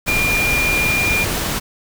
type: tone in noise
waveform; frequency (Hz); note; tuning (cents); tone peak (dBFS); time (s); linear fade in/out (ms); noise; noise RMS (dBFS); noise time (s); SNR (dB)
sine; 2404; D7; +40; -16; 0.07-1.25; 20; pink; -21; 0.06-1.6; +2
effects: none